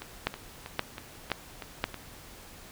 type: two click trains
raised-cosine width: 0.3 ms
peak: -10 / -22 dBFS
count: 4 / 7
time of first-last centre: 0.27-1.841 / 0.02-1.943 s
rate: 1.91 / 3.12 Hz
effects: pink hiss -49 dBFS RMS until 2.71 s